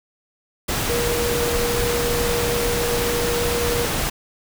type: tone in noise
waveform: sine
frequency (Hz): 476.3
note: A#4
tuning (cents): +37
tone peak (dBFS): -22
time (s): 0.89-3.86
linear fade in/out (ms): 10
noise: pink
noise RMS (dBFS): -23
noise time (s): 0.68-4.1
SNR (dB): -2
effects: none